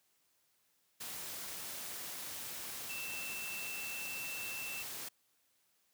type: tone in noise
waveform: sine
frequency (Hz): 2673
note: E7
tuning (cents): +23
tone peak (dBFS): -42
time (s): 2.89-4.83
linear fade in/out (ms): 10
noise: white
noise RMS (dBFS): -44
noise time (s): 1-5.09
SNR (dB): -1
effects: white hiss -75 dBFS RMS until 5.93 s + high-pass 80 Hz 12 dB/octave